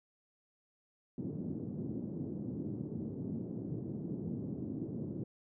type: band-pass noise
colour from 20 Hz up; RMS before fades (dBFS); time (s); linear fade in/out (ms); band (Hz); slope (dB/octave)
white; -40; 1.18-5.24; 5; 110 to 310; 24
effects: none